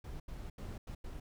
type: noise bursts at uneven times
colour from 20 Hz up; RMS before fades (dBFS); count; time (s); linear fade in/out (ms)
brown; -44; 5; 0.04-0.2 / 0.28-0.5 / 0.58-0.78 / 0.87-0.95 / 1.04-1.2; 5
effects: none